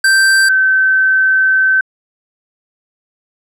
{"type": "tone pair in turn", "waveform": ["square", "sine"], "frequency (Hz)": [1565, 1538.1], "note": ["G6", "G6"], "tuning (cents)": [-3, -33], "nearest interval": "unison", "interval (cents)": 30, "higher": "first", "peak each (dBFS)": -8, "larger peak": "neither", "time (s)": [[0.04, 0.49], [0.49, 1.81]], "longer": "second", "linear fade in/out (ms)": 5, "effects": ["low-pass 12000 Hz 12 dB/octave"]}